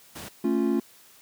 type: noise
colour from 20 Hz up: pink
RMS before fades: -39 dBFS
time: 0.15-0.29 s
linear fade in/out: 10 ms
type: chord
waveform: triangle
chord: A augmented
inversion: none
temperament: equal with one note detuned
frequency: 222.7 / 277.2 / 349.2 Hz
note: A3 / C#4 / E#4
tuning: +21 / 0 / 0 cents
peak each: -24 dBFS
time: 0.44-0.8 s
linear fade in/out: 5 ms
effects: white hiss -54 dBFS RMS until 1.21 s + high-pass 80 Hz 12 dB/octave